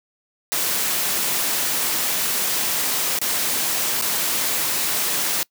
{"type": "noise with dropouts", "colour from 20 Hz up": "white", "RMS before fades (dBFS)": -22, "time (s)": [0.52, 5.43], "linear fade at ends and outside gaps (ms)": 0, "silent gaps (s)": [[3.188, 3.215], [4.013, 4.022]], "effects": ["noise-tail reverb RT60 0.1 s tail -24 dB re dry", "high-pass 150 Hz 12 dB/octave"]}